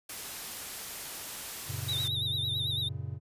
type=noise; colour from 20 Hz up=white; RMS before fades=-40 dBFS; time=0.09-2.08 s; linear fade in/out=5 ms
type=chord; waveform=triangle; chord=F# major; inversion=none; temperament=just; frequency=92.5 / 115.62 / 138.75 Hz; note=F#2 / A#2 / C#3; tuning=0 / -14 / +2 cents; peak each=-37 dBFS; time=1.66-3.2 s; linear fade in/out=50 ms
type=tone with vibrato; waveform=triangle; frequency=3729 Hz; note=A#7; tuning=in tune; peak=-29 dBFS; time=1.88-2.89 s; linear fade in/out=10 ms; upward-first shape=sine; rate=9 Hz; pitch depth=84 cents each way
effects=resampled to 32000 Hz